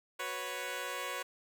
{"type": "chord", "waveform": "10% pulse", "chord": "F# suspended fourth", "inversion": "none", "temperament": "equal", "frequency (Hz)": [370, 493.9, 554.4], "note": ["F#4", "B4", "C#5"], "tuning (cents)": [0, 0, 0], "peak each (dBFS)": [-37, -32, -32], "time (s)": [0.19, 1.23], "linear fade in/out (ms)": 10, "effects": []}